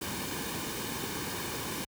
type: noise with comb filter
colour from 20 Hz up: pink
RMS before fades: -36 dBFS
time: 0.01-1.85 s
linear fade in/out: 10 ms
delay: 1.5 ms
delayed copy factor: -0.55
effects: high-pass 60 Hz 12 dB/octave